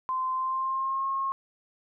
sine tone with pitch glide, 1036 to 1080.6 Hz, C6 to C#6, -17 to -44 cents, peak -26 dBFS, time 0.09-1.32 s, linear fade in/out 0 ms, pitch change +73 cents, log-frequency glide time 0.32-1.07 s, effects none

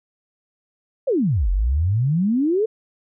sine exponential two-way sweep, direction down then up, 587.3 to 42.94 to 458.9 Hz, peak -16 dBFS, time 1.07-2.66 s, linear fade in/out 10 ms, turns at 1.5 s, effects none

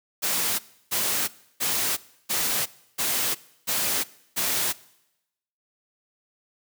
white noise bursts, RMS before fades -25 dBFS, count 7, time 0.22-4.73 s, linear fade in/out 20 ms, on 370 ms, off 320 ms, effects noise-tail reverb RT60 0.9 s tail -21 dB re dry + high-pass 100 Hz 12 dB/octave

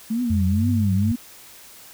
sine tone with vibrato, 214.5 Hz, A3, 44 cents flat, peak -20 dBFS, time 0.1-1.16 s, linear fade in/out 10 ms, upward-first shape triangle, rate 2.1 Hz, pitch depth 280 cents each way
sine tone with pitch glide, 88.2 to 98.43 Hz, F2 to G2, +18 to +8 cents, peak -19 dBFS, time 0.3-1.12 s, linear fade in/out 5 ms, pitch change +190 cents, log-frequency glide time 0.54-0.65 s
effects white hiss -45 dBFS RMS until 1.93 s

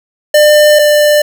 square tone pair in turn, 599 / 594.9 Hz, D5 / D5, +34 / +22 cents, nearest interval unison, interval 12 cents, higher first, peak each -4 / -6 dBFS, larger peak first, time 0.34-0.79 / 0.79-1.22 s, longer first, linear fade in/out 5 ms, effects none

